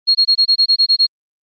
sine tone bursts, 4285 Hz, C8, 40 cents sharp, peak -8 dBFS, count 10, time 0.07-1.068 s, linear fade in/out 20 ms, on 80 ms, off 22 ms, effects Opus 24 kbps

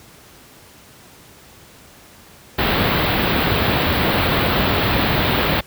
pink band-stop noise, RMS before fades -17 dBFS, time 2.58-5.61 s, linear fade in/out 10 ms, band 4200 to 15000 Hz, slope 48 dB/octave, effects pink hiss -45 dBFS RMS until 5.66 s + high-pass 60 Hz 12 dB/octave

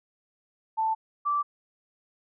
sine tone pair in turn, 884 / 1165.8 Hz, A5 / D6, +8 / -13 cents, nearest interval perfect fourth, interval 479 cents, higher second, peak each -23 dBFS, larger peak neither, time 0.77-0.95 / 1.25-1.43 s, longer neither, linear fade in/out 20 ms, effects none

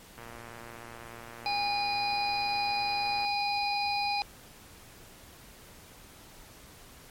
click train, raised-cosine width 0.5 ms, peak -30 dBFS, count 360, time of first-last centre 0.18-3.248 s, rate 117 Hz
harmonic tone, 817 Hz, G#5, 29 cents flat, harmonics 1 / 3 / 5 / 6, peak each -29 / -34 / -36 / -37 dBFS, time 1.46-4.22 s, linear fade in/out 0 ms
effects pink hiss -52 dBFS RMS until 7.1 s + MP3 64 kbps

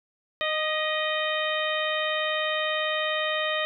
harmonic tone with a mistuned harmonic, 617 Hz, D#5, 15 cents flat, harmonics 1 / 2 / 3 / 4 / 5 / 6, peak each -29 / -32 / -30 / -34 / -33 / -34 dBFS, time 0.41-3.65 s, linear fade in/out 0 ms, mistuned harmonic 3, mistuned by +36 cents, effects none

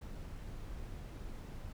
brown noise, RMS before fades -45 dBFS, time 0.01-1.73 s, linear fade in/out 10 ms, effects none

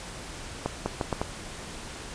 accelerating click train, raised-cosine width 1 ms, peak -12 dBFS, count 5, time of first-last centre 0.66-1.215 s, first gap 200 ms, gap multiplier 0.76, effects pink hiss -40 dBFS RMS until 2.14 s + resampled to 22050 Hz

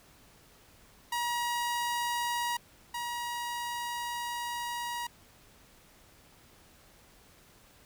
sawtooth tone pair in turn, 955 / 955 Hz, A#5 / A#5, +42 / +42 cents, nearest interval unison, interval 0 cents, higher neither, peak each -26 / -30 dBFS, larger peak first, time 1.12-2.57 / 2.94-5.07 s, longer second, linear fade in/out 5 ms, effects pink hiss -59 dBFS RMS until 7.85 s

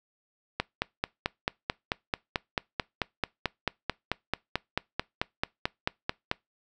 click train, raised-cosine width 0.3 ms, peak -10 dBFS, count 27, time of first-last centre 0.6-6.314 s, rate 4.55 Hz, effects noise-tail reverb RT60 0.2 s tail -24 dB re dry

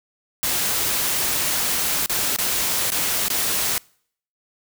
white noise with dropouts, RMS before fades -22 dBFS, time 0.43-3.78 s, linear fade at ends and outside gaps 0 ms, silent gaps 2.06-2.096 / 2.363-2.386 / 2.903-2.919 / 3.283-3.302 s, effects noise-tail reverb RT60 0.6 s tail -26 dB re dry

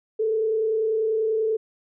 sine tone with frequency modulation, 440 Hz, A4, in tune, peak -20 dBFS, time 0.19-1.57 s, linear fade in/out 10 ms, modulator 30.2 Hz, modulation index 0.43, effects none

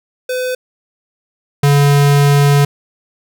square tone pair in turn, 506 / 142.73 Hz, B4 / D3, +42 / -49 cents, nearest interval octave + minor seventh, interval 2191 cents, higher first, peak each -17 / -8 dBFS, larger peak second, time 0.29-0.55 / 1.63-2.65 s, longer second, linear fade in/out 5 ms, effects none

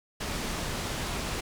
pink low-pass noise, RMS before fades -33 dBFS, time 0.2-1.41 s, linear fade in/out 10 ms, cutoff 8600 Hz, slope 12 dB/octave, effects none

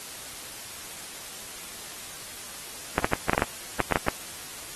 clicks, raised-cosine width 0.5 ms, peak -6 dBFS, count 11, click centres 2.981 / 3.045 / 3.134 / 3.296 / 3.333 / 3.379 / 3.421 / 3.803 / 3.923 / 3.958 / 4.084 s, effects white hiss -40 dBFS RMS until 4.75 s + AAC 32 kbps

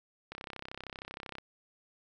click train, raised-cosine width 0.3 ms, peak -25 dBFS, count 36, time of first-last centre 0.32-1.384 s, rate 32.9 Hz, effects none

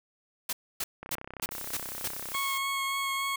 white noise bursts, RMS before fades -32 dBFS, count 6, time 0.49-2.08 s, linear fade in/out 5 ms, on 40 ms, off 270 ms
click train, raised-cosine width 0.5 ms, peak -25 dBFS, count 44, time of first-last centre 1.03-2.349 s, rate 32.6 Hz
blue noise, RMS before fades -39 dBFS, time 1.51-2.58 s, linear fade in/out 5 ms
20% pulse tone with vibrato, 1095 Hz, C#6, 22 cents flat, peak -24 dBFS, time 2.34-3.36 s, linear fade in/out 5 ms, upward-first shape triangle, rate 3.5 Hz, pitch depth 12 cents each way
effects none

